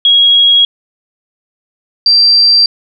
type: tone pair in turn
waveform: sine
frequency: 3304 / 4705 Hz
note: G#7 / D8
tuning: -10 / +2 cents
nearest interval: tritone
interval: 612 cents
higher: second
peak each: -4 dBFS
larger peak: neither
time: 0.05-0.65 / 2.06-2.66 s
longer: neither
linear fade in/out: 2 ms
effects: none